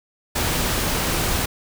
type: noise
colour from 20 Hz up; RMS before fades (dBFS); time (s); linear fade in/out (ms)
pink; -22; 0.35-1.46; 10
effects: none